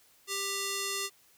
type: tone with band-pass filter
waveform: square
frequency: 395.2 Hz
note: G4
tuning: 14 cents sharp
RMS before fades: -34 dBFS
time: 0.27-1.1 s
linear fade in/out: 50 ms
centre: 6700 Hz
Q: 0.69
effects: white hiss -63 dBFS RMS until 1.37 s